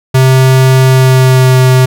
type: tone with pitch glide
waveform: square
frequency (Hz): 130.9 to 129.02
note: C3 to C3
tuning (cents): +1 to -24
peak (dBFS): -4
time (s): 0.14-1.86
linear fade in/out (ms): 10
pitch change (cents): -25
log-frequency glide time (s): 0.81-1.6
effects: none